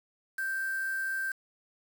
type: tone with quantisation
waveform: sine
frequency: 1568 Hz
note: G6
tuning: in tune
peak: -30 dBFS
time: 0.38-1.32 s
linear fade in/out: 5 ms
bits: 7
effects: none